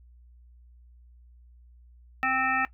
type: harmonic tone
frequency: 261.6 Hz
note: C4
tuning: in tune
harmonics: 1 / 3 / 5 / 7 / 9 / 10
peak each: -36 / -29 / -28 / -28 / -36 / -33 dBFS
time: 2.23-2.65 s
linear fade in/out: 0 ms
effects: noise-tail reverb RT60 0.1 s tail -17 dB re dry + added 60 Hz sine -51 dBFS peak until 2.73 s